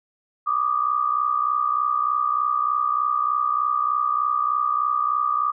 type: tone pair together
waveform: sine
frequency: 1166 / 1229.3 Hz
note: D6 / D#6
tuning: -13 / -21 cents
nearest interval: minor second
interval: 92 cents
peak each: -22 dBFS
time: 0.46-5.52 s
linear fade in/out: 20 ms
effects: none